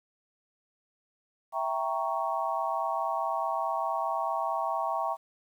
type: chord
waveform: sine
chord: E diminished seventh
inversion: none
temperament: equal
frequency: 659.3 / 784 / 932.3 / 1108.7 Hz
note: E5 / G5 / Bb5 / Db6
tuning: 0 / 0 / 0 / 0 cents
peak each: -33 dBFS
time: 1.52-5.17 s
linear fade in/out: 50 ms
effects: 10-bit